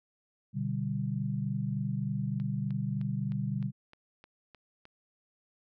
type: chord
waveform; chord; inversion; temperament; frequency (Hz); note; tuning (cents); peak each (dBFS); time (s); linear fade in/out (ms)
sine; G major; first; equal; 123.47 / 146.83 / 196; B2 / D3 / G3; 0 / 0 / 0; -34; 0.53-3.72; 50
type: click train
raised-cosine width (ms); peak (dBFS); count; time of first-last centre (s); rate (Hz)
0.3; -36; 9; 2.4-4.854; 3.26
effects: none